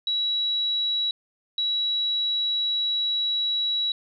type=tone pair in turn; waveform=sine; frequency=3900 / 3900 Hz; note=B7 / B7; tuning=-23 / -23 cents; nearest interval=unison; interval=0 cents; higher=neither; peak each=-22 dBFS; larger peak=neither; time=0.07-1.11 / 1.58-3.92 s; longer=second; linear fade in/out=2 ms; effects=none